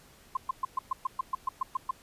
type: tone bursts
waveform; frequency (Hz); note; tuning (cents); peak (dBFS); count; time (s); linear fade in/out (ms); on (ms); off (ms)
sine; 1046.5; C6; 0; -25; 12; 0.35-1.91; 5; 20; 120
effects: pink hiss -57 dBFS RMS until 2.02 s + resampled to 32000 Hz